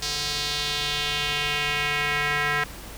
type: tone with band-pass filter sweep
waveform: square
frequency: 146.83 Hz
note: D3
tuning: in tune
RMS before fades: -26 dBFS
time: 0.02-2.64 s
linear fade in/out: 5 ms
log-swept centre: 4900 to 1800 Hz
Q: 2.2
effects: added 50 Hz sine -42 dBFS peak until 2.97 s + pink hiss -41 dBFS RMS until 2.97 s